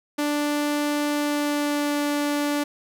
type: tone with pitch glide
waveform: sawtooth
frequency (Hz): 293.7 to 291.2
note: D4 to D4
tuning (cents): 0 to -15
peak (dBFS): -18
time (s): 0.18-2.64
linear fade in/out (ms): 10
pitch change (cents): -15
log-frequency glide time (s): 1.11-1.99
effects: none